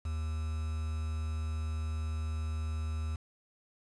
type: tone with quantisation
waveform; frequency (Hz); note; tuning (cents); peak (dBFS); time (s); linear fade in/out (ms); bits
triangle; 78.6; D#2; +18; -30; 0.05-3.16; 5; 8
effects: resampled to 22050 Hz